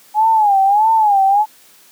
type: tone with vibrato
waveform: sine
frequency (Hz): 833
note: G#5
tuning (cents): +5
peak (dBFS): -9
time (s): 0.14-1.46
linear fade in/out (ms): 50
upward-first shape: sine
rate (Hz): 1.6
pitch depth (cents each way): 130
effects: white hiss -47 dBFS RMS until 1.91 s + high-pass 150 Hz 12 dB/octave